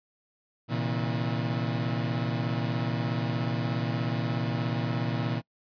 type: tone cluster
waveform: 30% pulse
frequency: 118.1 / 134.9 / 162.8 Hz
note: A#2 / C#3 / E3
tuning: +23 / -47 / -21 cents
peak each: -27 / -31 / -30 dBFS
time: 0.68-5.42 s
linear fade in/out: 50 ms
effects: noise-tail reverb RT60 0.1 s tail -26 dB re dry + resampled to 11025 Hz